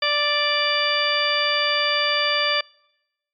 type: harmonic tone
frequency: 587.3 Hz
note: D5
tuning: in tune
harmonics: 1 / 2 / 3 / 4 / 5 / 6 / 8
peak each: -26 / -26 / -26 / -26 / -26 / -26 / -26 dBFS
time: 0.02-2.61 s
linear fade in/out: 5 ms
effects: noise-tail reverb RT60 0.9 s tail -26 dB re dry + MP3 96 kbps